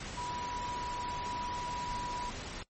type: tone in noise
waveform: sine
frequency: 977 Hz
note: B5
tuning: 19 cents flat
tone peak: -37 dBFS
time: 0.17-2.3 s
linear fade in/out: 5 ms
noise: pink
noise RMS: -42 dBFS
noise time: 0-2.63 s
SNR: +2 dB
effects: noise-tail reverb RT60 0.1 s tail -18 dB re dry + MP3 32 kbps